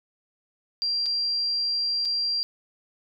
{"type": "tone with dropouts", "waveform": "sine", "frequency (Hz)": 4743, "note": "D8", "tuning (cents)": 16, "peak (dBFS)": -23, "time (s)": [0.82, 2.43], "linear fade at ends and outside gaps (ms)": 0, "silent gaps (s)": [[1.059, 1.063], [2.051, 2.055]], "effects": ["10-bit"]}